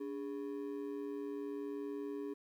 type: ring-modulated tone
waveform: triangle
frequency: 349.5 Hz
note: F4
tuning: 1 cent sharp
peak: -34 dBFS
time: 0-2.34 s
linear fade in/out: 10 ms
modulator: 60.3 Hz
effects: 12-bit